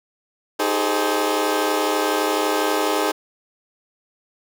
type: chord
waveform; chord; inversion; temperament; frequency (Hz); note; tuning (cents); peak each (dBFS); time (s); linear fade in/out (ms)
20% pulse; Ab major seventh; second; equal with one note detuned; 311.1 / 392 / 424 / 523.3; Eb4 / G4 / Ab4 / C5; 0 / 0 / +36 / 0; -19 / -21 / -18 / -21; 0.59-3.12; 10
effects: none